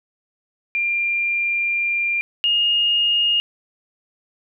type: tone pair in turn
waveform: sine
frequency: 2389 / 2848 Hz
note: D7 / F7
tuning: +29 / +33 cents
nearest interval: minor third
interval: 304 cents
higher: second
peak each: -18 / -15 dBFS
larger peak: second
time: 0.75-2.21 / 2.44-3.4 s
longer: first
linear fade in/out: 0 ms
effects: none